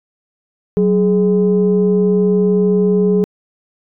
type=tone pair together; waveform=sine; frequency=186.47 / 418.6 Hz; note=F#3 / G#4; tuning=+14 / +14 cents; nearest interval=octave + major second; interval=1400 cents; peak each=-12 dBFS; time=0.77-3.24 s; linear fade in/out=0 ms; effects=tanh soft clip ceiling -4 dBFS